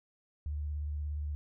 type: tone with vibrato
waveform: sine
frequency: 74.1 Hz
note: D2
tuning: 16 cents sharp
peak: -33 dBFS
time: 0.46-1.35 s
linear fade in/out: 0 ms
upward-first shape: square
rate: 17 Hz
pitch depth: 27 cents each way
effects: none